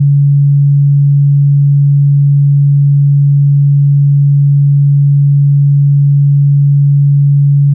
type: tone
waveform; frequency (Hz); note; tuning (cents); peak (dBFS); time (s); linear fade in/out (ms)
sine; 141.8; C#3; +40; -4; 0-7.74; 10
effects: none